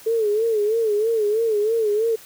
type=tone with vibrato; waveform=sine; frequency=435.9 Hz; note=A4; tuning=16 cents flat; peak=-17 dBFS; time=0.06-2.16 s; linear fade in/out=10 ms; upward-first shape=sine; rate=3.1 Hz; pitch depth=100 cents each way; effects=white hiss -45 dBFS RMS until 2.25 s